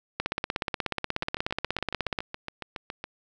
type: two click trains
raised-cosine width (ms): 0.3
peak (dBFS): -11 / -18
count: 34 / 14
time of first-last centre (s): 0.2-2.188 / 1.23-3.041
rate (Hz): 16.6 / 7.18
effects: none